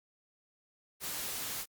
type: noise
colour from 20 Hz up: white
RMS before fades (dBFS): -38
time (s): 1-1.66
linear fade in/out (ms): 50
effects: Opus 48 kbps